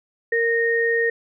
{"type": "tone pair together", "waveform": "sine", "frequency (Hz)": [463.1, 1852.4], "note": ["A#4", "A#6"], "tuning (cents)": [-11, -11], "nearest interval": "2 octaves", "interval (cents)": 2400, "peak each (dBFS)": -20, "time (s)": [0.32, 1.1], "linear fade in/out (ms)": 5, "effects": []}